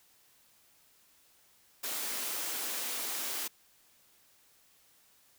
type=high-pass noise; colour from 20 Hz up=white; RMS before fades=-36 dBFS; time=1.83-3.48 s; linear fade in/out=10 ms; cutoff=220 Hz; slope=48 dB/octave; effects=white hiss -65 dBFS RMS until 5.38 s